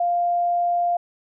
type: tone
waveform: sine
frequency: 698.5 Hz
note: F5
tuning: in tune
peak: -18 dBFS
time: 0-0.97 s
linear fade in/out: 5 ms
effects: none